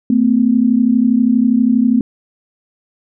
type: tone pair together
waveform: sine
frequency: 223.5 / 255.9 Hz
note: A3 / C4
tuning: +27 / -38 cents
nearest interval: major second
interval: 235 cents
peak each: -12 dBFS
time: 0.1-2.01 s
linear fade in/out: 2 ms
effects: none